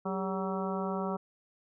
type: harmonic tone with a mistuned harmonic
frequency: 189.4 Hz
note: F#3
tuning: 41 cents sharp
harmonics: 1 / 2 / 3 / 4 / 5 / 6 / 7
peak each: -34 / -37 / -39 / -40 / -41 / -42 / -42 dBFS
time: 0.05-1.17 s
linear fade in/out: 10 ms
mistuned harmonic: 2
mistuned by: +84 cents
effects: none